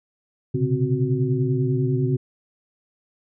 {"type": "tone cluster", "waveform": "sine", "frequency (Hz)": [120.2, 130.7, 140.8, 260.8, 370.2], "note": ["B2", "C3", "C#3", "C4", "F#4"], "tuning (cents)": [-46, -1, 27, -5, 1], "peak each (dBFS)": [-28, -23, -24, -27, -26], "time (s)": [0.54, 2.17], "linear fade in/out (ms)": 10, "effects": []}